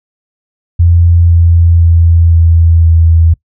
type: tone with pitch steps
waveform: sine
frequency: 85.4 / 84.61 / 83.84 / 83.06 / 82.3 Hz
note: F2 / E2 / E2 / E2 / E2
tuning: -38 / +46 / +30 / +14 / -2 cents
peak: -3 dBFS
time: 0.79-3.34 s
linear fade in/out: 10 ms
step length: 510 ms
effects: noise-tail reverb RT60 0.1 s tail -22 dB re dry